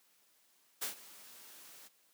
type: noise with ADSR envelope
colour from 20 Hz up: white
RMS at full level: -36 dBFS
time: 0.81-1.89 s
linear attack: 16 ms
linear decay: 120 ms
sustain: -19 dB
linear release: 25 ms
effects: white hiss -70 dBFS RMS until 2.13 s + high-pass 200 Hz 12 dB/octave